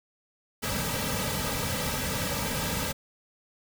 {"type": "noise with comb filter", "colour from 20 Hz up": "pink", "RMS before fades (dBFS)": -30, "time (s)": [0.62, 2.93], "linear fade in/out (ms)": 20, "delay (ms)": 2.8, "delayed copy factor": -0.9, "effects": []}